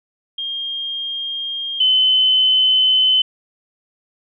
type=tone pair in turn; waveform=sine; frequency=3219 / 3042 Hz; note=G7 / F#7; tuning=+45 / +47 cents; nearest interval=minor second; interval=98 cents; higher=first; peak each=-22 / -11 dBFS; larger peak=second; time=0.38-1.8 / 1.8-3.22 s; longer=neither; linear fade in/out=5 ms; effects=none

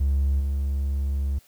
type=tone with level steps; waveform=triangle; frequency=69.3 Hz; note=C#2; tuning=in tune; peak=-16 / -20 dBFS; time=0-1.39 s; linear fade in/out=10 ms; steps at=0.39 s; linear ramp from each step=20 ms; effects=tanh soft clip ceiling -14 dBFS + white hiss -58 dBFS RMS until 1.47 s

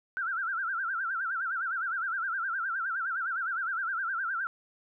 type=tone with vibrato; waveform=sine; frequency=1455 Hz; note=F#6; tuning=29 cents flat; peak=-29 dBFS; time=0.17-4.47 s; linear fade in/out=0 ms; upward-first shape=sine; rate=9.7 Hz; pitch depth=170 cents each way; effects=none

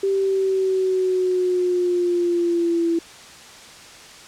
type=linear sweep; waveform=sine; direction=down; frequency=392 to 333.6 Hz; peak=-17 dBFS; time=0.03-2.99 s; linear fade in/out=5 ms; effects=white hiss -42 dBFS RMS until 4.27 s + low-pass 7000 Hz 12 dB/octave

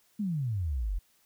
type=exponential sweep; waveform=sine; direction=down; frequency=220 to 41.2 Hz; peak=-28 dBFS; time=0.19-0.99 s; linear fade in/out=10 ms; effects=white hiss -67 dBFS RMS until 1.25 s

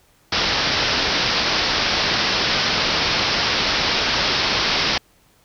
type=low-pass noise; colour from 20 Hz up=white; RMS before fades=-20 dBFS; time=0.32-4.98 s; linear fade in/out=5 ms; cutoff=5500 Hz; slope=96 dB/octave; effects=pink hiss -57 dBFS RMS until 5.44 s

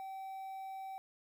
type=tone with quantisation; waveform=triangle; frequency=770 Hz; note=G5; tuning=31 cents flat; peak=-40 dBFS; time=0-0.98 s; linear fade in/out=0 ms; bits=11; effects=none

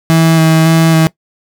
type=tone with vibrato; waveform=35% pulse; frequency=161.8 Hz; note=E3; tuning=32 cents flat; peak=-4 dBFS; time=0.1-1.07 s; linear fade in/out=0 ms; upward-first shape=square; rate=1.8 Hz; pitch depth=13 cents each way; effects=noise-tail reverb RT60 0.1 s tail -20 dB re dry

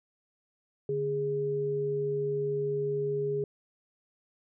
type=tone pair together; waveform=sine; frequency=145.77 / 412.3 Hz; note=D3 / G#4; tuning=-13 / -13 cents; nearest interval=octave + tritone; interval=1800 cents; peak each=-35 / -28 dBFS; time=0.89-3.44 s; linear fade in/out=2 ms; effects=none

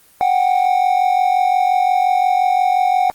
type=tone pair together; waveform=triangle; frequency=736 / 781.7 Hz; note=F#5 / G5; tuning=-9 / -5 cents; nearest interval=minor second; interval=104 cents; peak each=-12 / -15 dBFS; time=0.21-3.1 s; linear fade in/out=0 ms; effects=white hiss -50 dBFS RMS until 3.14 s + Opus 24 kbps

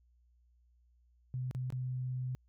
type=tone with dropouts; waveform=sine; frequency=127.4 Hz; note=C3; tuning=46 cents flat; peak=-34 dBFS; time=1.34-2.35 s; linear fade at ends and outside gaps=0 ms; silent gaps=1.511-1.549 / 1.703-1.724 s; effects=added 60 Hz sine -65 dBFS peak until 2.48 s

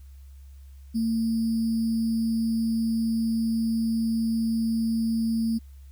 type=tone with sample-and-hold; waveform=sine; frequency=226.3 Hz; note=A3; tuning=49 cents sharp; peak=-22 dBFS; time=0.94-5.59 s; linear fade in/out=20 ms; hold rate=4900 Hz; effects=added 68 Hz sine -43 dBFS peak until 5.91 s + white hiss -65 dBFS RMS until 5.91 s

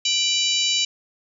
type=harmonic tone with a mistuned harmonic; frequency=784 Hz; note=G5; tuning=in tune; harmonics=3 / 4 / 5 / 6 / 7 / 8 / 9; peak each=-31 / -22 / -24 / -29 / -30 / -31 / -28 dBFS; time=0.05-0.85 s; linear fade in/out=5 ms; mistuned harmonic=4; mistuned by=-94 cents; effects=none

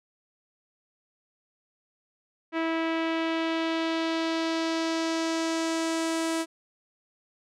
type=tone with low-pass filter sweep; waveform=sawtooth; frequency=326.4 Hz; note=E4; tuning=17 cents flat; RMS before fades=-28 dBFS; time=2.52-6.46 s; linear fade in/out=50 ms; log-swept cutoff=2300 to 9400 Hz; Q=1.5; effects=none

